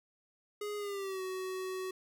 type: tone with pitch glide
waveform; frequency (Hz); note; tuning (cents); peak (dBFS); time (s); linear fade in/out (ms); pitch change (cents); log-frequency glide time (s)
square; 415.3 to 374.3; G#4 to F#4; 0 to +20; -37; 0.61-1.91; 5; -180; 0.77-1.22
effects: none